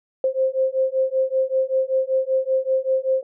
sine beating tone pair, 523.3 / 528.5 Hz, C5 / C5, 0 / +17 cents, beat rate 5.2 Hz, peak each -21 dBFS, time 0.24-3.23 s, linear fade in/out 2 ms, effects none

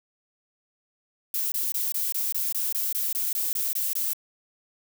violet noise bursts, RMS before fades -27 dBFS, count 14, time 1.34-4.133 s, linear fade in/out 2 ms, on 180 ms, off 21 ms, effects none

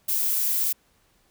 violet noise, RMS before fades -24 dBFS, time 0.08-0.73 s, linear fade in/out 10 ms, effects pink hiss -64 dBFS RMS until 1.3 s

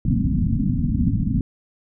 white low-pass noise, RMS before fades -20 dBFS, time 0.05-1.41 s, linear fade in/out 2 ms, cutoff 270 Hz, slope 96 dB/octave, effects none

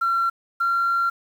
sine tone pair in turn, 1363 / 1374.1 Hz, F6 / F6, -43 / -29 cents, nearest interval unison, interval 14 cents, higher second, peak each -17 dBFS, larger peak neither, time 0.01-0.3 / 0.6-1.1 s, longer second, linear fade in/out 10 ms, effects tanh soft clip ceiling -15 dBFS + 8-bit

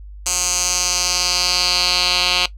10% pulse tone with band-pass filter sweep, 179.5 Hz, F3, 48 cents sharp, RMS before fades -18 dBFS, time 0.26-2.46 s, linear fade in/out 2 ms, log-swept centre 7100 to 3600 Hz, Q 3.1, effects noise-tail reverb RT60 0.1 s tail -17 dB re dry + added 50 Hz sine -33 dBFS peak until 2.57 s

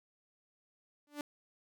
sawtooth tone with exponential growth, 293.1 Hz, D4, 3 cents flat, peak -31 dBFS, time 1.07-1.21 s, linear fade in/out 2 ms, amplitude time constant 29 ms, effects none

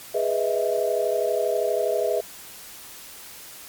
sine chord, E major seventh, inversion first, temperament equal with one note detuned, 415.3 / 493.9 / 626.9 / 659.3 Hz, G#4 / B4 / D#5 / E5, 0 / 0 / +13 / 0 cents, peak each -26 dBFS, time 0.14-2.21 s, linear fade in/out 10 ms, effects white hiss -42 dBFS RMS until 3.68 s + MP3 96 kbps

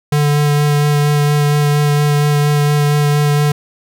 square tone with vibrato, 146.83 Hz, D3, in tune, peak -11 dBFS, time 0.12-3.52 s, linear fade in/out 5 ms, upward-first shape sine, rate 4.3 Hz, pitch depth 12 cents each way, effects none

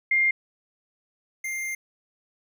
sine / square tone pair in turn, 2113 / 2105 Hz, C7 / C7, +16 / +10 cents, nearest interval unison, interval 6 cents, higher first, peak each -18 / -29 dBFS, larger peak first, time 0.11-0.31 / 1.44-1.75 s, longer second, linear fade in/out 5 ms, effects none

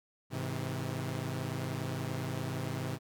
sawtooth chord, Ab augmented, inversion none, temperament equal with one note detuned, 103.83 / 130.81 / 161.14 Hz, Ab2 / C3 / E3, 0 / 0 / -39 cents, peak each -36 / -33 / -36 dBFS, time 0.3-2.99 s, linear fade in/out 50 ms, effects none

